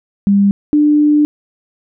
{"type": "tone pair in turn", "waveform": "sine", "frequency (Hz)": [200, 297.5], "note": ["G3", "D4"], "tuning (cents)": [35, 22], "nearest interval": "perfect fifth", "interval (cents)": 687, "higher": "second", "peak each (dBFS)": -7, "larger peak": "neither", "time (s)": [[0.27, 0.51], [0.73, 1.25]], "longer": "second", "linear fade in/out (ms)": 0, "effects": []}